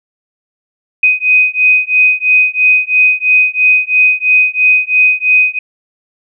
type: beating tone pair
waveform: sine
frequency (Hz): 2503 / 2506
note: D#7 / D#7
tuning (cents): +10 / +12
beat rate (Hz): 3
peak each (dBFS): -10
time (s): 1.03-5.59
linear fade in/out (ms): 5
effects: none